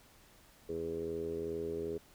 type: tone with low-pass filter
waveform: 10% pulse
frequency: 82.41 Hz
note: E2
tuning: in tune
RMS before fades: -38 dBFS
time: 0.69-1.98 s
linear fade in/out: 5 ms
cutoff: 430 Hz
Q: 8
effects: pink hiss -62 dBFS RMS until 2.14 s